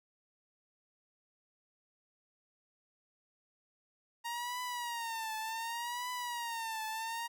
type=tone with vibrato; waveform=sawtooth; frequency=932.3 Hz; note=A#5; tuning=in tune; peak=-33 dBFS; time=4.24-7.28 s; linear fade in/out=20 ms; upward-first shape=triangle; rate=0.67 Hz; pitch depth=120 cents each way; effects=none